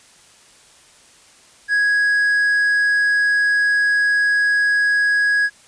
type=tone; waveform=triangle; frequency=1661.2 Hz; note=G#6; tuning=in tune; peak=-12 dBFS; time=1.68-5.5 s; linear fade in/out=50 ms; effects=white hiss -49 dBFS RMS until 5.67 s + resampled to 22050 Hz